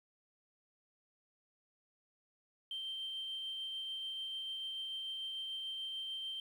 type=tone with tremolo; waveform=sine; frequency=3136 Hz; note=G7; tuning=in tune; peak=-37 dBFS; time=2.71-6.4 s; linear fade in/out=2 ms; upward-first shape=triangle; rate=6.8 Hz; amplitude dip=25%; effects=tanh soft clip ceiling -35 dBFS + 11-bit